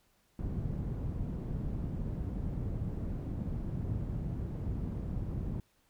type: low-pass noise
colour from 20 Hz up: white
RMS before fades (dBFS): -36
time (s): 0.39-5.6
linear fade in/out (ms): 2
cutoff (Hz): 140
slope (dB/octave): 12
effects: pink hiss -71 dBFS RMS until 5.89 s